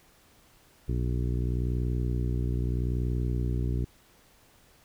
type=harmonic tone; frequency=60.8 Hz; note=B1; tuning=26 cents flat; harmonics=1 / 2 / 3 / 4 / 5 / 6 / 7; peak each=-28 / -30 / -38 / -40 / -40 / -41 / -45 dBFS; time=0.88-3.85 s; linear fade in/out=10 ms; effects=pink hiss -60 dBFS RMS until 4.84 s